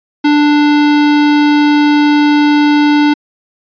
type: tone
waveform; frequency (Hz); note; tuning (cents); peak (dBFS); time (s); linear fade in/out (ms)
square; 294.8; D4; +7; -7; 0.24-3.14; 10
effects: resampled to 11025 Hz